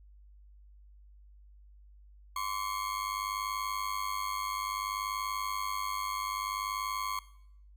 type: ring-modulated tone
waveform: 40% pulse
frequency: 1087 Hz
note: C#6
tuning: 34 cents flat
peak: -29 dBFS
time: 2.36-7.19 s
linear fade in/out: 2 ms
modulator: 50.3 Hz
effects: noise-tail reverb RT60 0.7 s tail -18 dB re dry + added 50 Hz sine -53 dBFS peak until 7.76 s